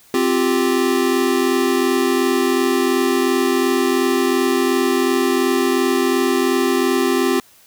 square chord, C suspended fourth, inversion none, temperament equal, 261.6 / 349.2 / 392 Hz, C4 / F4 / G4, 0 / 0 / 0 cents, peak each -20 dBFS, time 0.14-7.4 s, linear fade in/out 2 ms, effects white hiss -50 dBFS RMS until 7.66 s

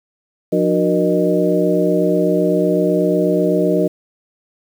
sine tone cluster, 177.5 / 302.7 / 370.7 / 471.1 / 612 Hz, F3 / D#4 / F#4 / A#4 / D#5, +28 / -48 / +3 / +18 / -29 cents, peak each -19 dBFS, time 0.52-3.88 s, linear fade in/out 10 ms, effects 7-bit

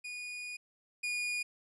40% pulse tone pair in turn, 2457 / 2445 Hz, D#7 / D#7, -22 / -31 cents, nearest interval unison, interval 9 cents, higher first, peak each -39 / -32 dBFS, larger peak second, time 0.04-0.57 / 1.03-1.43 s, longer first, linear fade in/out 10 ms, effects resampled to 22050 Hz

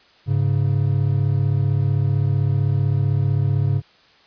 triangle tone pair together, 102.42 / 138.1 Hz, G#2 / C#3, -24 / -6 cents, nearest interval perfect fourth, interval 518 cents, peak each -17 dBFS, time 0.26-3.82 s, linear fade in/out 50 ms, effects white hiss -53 dBFS RMS until 4.26 s + resampled to 11025 Hz

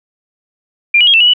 sine tone with pitch steps, 2390 / 2922 / 3262 / 2671 / 2917 / 2959 Hz, D7 / F#7 / G#7 / E7 / F#7 / F#7, +30 / -22 / -32 / +22 / -25 / -1 cents, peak -5 dBFS, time 0.94-1.336 s, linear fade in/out 5 ms, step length 66 ms, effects none

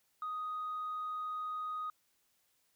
sine tone, 1247 Hz, D#6, 3 cents sharp, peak -35 dBFS, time 0.22-1.9 s, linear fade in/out 2 ms, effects tanh soft clip ceiling -33 dBFS + white hiss -75 dBFS RMS until 2.75 s

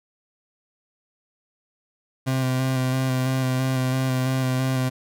30% pulse tone with vibrato, 130 Hz, C3, 11 cents flat, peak -18 dBFS, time 2.26-4.9 s, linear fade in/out 20 ms, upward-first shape square, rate 3 Hz, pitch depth 17 cents each way, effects none

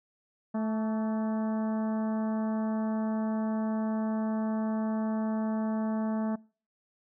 harmonic tone with a mistuned harmonic, 218.7 Hz, A3, 10 cents flat, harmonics 1 / 2 / 3 / 4 / 5 / 6 / 7 / 8, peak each -28 / -43 / -37 / -42 / -46 / -51 / -53 / -55 dBFS, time 0.54-6.36 s, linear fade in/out 10 ms, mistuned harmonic 5, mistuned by +49 cents, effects noise-tail reverb RT60 0.4 s tail -24 dB re dry

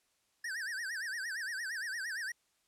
square tone with vibrato, 1700 Hz, G#6, 40 cents sharp, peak -37 dBFS, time 0.44-2.32 s, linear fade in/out 5 ms, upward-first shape sine, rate 8.7 Hz, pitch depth 200 cents each way, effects white hiss -75 dBFS RMS until 2.67 s + low-pass 10000 Hz 12 dB/octave

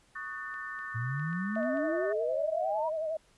sine chord, D# half-diminished seventh, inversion third, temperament just, 1120.1 / 1244.5 / 1493.4 / 1792.1 Hz, C#6 / D#6 / F#6 / A6, +18 / 0 / +16 / +31 cents, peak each -44 / -45 / -44 / -39 dBFS, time 0.15-2.13 s, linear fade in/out 10 ms
clicks, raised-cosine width 0.3 ms, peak -39 dBFS, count 7, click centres 0.541 / 0.79 / 1.196 / 1.33 / 1.555 / 1.63 / 1.772 s
sine exponential sweep, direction up, 110 to 987.8 Hz, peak -31 dBFS, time 0.94-2.9 s, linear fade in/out 20 ms
sine tone with vibrato, 633 Hz, D#5, 30 cents sharp, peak -30 dBFS, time 1.56-3.17 s, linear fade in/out 5 ms, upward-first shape sine, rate 11 Hz, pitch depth 59 cents each way
effects pink hiss -65 dBFS RMS until 3.37 s + resampled to 24000 Hz

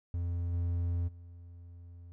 triangle tone with level steps, 86.5 Hz, F2, 16 cents flat, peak -29 / -27 / -45 dBFS, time 0.14-2.12 s, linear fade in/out 0 ms, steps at 0.52 / 1.07 s, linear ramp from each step 20 ms, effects none

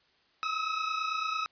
sawtooth tone pair together, 1271 / 1300 Hz, D#6 / E6, +36 / -24 cents, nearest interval unison, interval 40 cents, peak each -28 / -30 dBFS, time 0.43-1.46 s, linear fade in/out 0 ms, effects white hiss -67 dBFS RMS until 1.51 s + resampled to 11025 Hz

